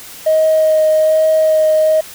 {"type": "tone with vibrato", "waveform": "triangle", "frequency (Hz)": 627, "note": "D#5", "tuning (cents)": 13, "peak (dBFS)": -5, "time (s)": [0.26, 2.01], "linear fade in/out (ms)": 10, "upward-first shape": "sine", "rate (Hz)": 1.2, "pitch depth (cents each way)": 11, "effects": ["tanh soft clip ceiling -6 dBFS", "white hiss -34 dBFS RMS until 2.14 s"]}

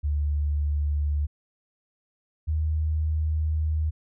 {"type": "tone pair in turn", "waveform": "sine", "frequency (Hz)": [73.42, 77.79], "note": ["D2", "D#2"], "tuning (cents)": [0, 0], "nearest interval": "minor second", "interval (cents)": 100, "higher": "second", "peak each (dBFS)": -22, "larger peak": "neither", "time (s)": [[0.03, 1.27], [2.47, 3.91]], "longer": "second", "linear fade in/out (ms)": 20, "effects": []}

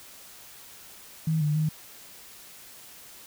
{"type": "tone with pitch steps", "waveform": "sine", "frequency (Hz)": [159.1, 149.7, 155.3], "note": ["D#3", "D3", "D#3"], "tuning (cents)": [39, 33, -3], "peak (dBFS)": -22, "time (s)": [1.27, 1.69], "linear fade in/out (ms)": 5, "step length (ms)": 140, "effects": ["white hiss -48 dBFS RMS until 3.26 s"]}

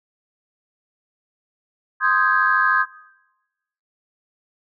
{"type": "chord", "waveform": "sine", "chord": "Ab major seventh", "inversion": "first", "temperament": "equal", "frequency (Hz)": [1046.5, 1244.5, 1568, 1661.2], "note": ["C6", "Eb6", "G6", "Ab6"], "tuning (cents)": [0, 0, 0, 0], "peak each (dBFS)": [-21, -20, -20, -19], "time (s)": [2, 2.86], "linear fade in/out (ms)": 50, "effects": ["noise-tail reverb RT60 1.0 s tail -21 dB re dry", "tanh soft clip ceiling -4 dBFS"]}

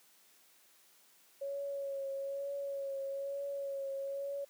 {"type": "tone with vibrato", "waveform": "sine", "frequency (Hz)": 554, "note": "C#5", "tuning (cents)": -1, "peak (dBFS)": -36, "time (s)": [1.41, 4.45], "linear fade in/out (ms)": 10, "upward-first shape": "triangle", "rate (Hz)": 1.1, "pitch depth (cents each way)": 29, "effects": ["white hiss -65 dBFS RMS until 4.49 s", "high-pass 200 Hz 12 dB/octave"]}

